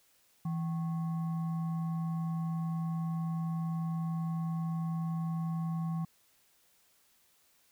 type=tone with frequency modulation; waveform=sine; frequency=164.81 Hz; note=E3; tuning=in tune; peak=-31 dBFS; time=0.45-6.05 s; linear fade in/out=5 ms; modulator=931 Hz; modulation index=0.27; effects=white hiss -68 dBFS RMS until 7.71 s